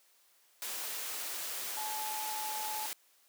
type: tone in noise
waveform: sine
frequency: 860 Hz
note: A5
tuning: 40 cents flat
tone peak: -38 dBFS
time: 1.77-2.86 s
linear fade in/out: 0 ms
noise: white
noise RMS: -39 dBFS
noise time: 0.62-2.93 s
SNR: -2 dB
effects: white hiss -67 dBFS RMS until 3.28 s + high-pass 400 Hz 12 dB/octave